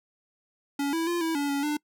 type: tone with pitch steps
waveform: square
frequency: 282.3 / 328.7 / 345.9 / 326 / 285.6 / 281.2 / 297.7 Hz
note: C#4 / E4 / F4 / E4 / D4 / C#4 / D4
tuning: +32 / -5 / -17 / -19 / -48 / +25 / +24 cents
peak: -26 dBFS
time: 0.79-1.77 s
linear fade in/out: 5 ms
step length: 140 ms
effects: noise-tail reverb RT60 0.1 s tail -25 dB re dry